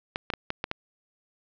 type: clicks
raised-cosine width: 0.3 ms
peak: -12 dBFS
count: 6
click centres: 0.159 / 0.302 / 0.337 / 0.504 / 0.641 / 0.714 s
effects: low-pass 5000 Hz 12 dB/octave